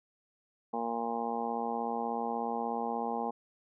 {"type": "harmonic tone", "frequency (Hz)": 116.54, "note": "A#2", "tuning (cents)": 0, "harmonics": [2, 3, 4, 5, 6, 7, 8, 9], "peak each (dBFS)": [-38, -46, -38, -46, -40, -35, -44, -43], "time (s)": [0.73, 3.31], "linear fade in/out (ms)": 10, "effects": []}